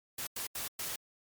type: noise bursts at uneven times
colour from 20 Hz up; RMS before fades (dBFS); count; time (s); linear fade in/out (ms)
white; -38; 4; 0.18-0.27 / 0.36-0.47 / 0.55-0.68 / 0.79-0.96; 5
effects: MP3 96 kbps